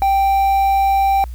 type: tone with quantisation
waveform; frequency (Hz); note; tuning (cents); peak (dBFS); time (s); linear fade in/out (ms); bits
triangle; 784; G5; 0; -10; 0.02-1.24; 0; 6
effects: added 60 Hz sine -26 dBFS peak until 1.34 s + white hiss -51 dBFS RMS until 1.34 s